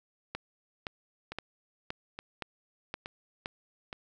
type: two click trains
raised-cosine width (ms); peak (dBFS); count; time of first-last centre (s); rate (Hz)
0.3; -23 / -19; 4 / 7; 1.32-3.929 / 0.35-3.459; 1.15 / 1.93
effects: none